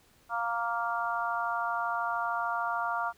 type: harmonic tone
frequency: 233.1 Hz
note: A#3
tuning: in tune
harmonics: 3 / 4 / 5 / 6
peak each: -34 / -34 / -34 / -34 dBFS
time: 0.29-3.13 s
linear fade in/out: 50 ms
effects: pink hiss -63 dBFS RMS until 3.17 s